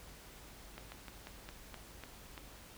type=slowing click train; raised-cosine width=0.3 ms; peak=-30 dBFS; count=8; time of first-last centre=0.78-2.378 s; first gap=140 ms; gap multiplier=1.16; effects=added 50 Hz sine -58 dBFS peak until 2.77 s + pink hiss -55 dBFS RMS until 2.77 s